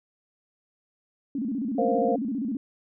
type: tone with vibrato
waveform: sine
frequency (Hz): 247.9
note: B3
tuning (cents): +7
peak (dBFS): -26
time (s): 1.35-2.57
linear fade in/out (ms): 2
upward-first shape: square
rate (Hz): 15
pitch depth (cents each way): 200
type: chord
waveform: sine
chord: Bb suspended second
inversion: none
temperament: just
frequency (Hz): 466.2 / 524.4 / 699.2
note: Bb4 / C5 / F5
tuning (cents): 0 / +4 / +2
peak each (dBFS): -26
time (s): 1.78-2.16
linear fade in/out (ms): 5
effects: none